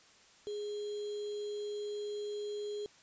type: tone with sample-and-hold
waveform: sine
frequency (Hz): 415.3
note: G#4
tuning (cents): 0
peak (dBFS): -36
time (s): 0.47-2.86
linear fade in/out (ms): 0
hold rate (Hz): 3675
effects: white hiss -61 dBFS RMS until 3.02 s + resampled to 16000 Hz